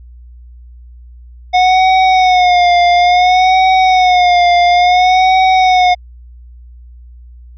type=tone with vibrato; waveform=square; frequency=727 Hz; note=F#5; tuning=31 cents flat; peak=-7 dBFS; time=1.53-5.95 s; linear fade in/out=20 ms; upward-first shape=sine; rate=0.58 Hz; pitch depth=60 cents each way; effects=added 60 Hz sine -33 dBFS peak until 7.57 s + resampled to 11025 Hz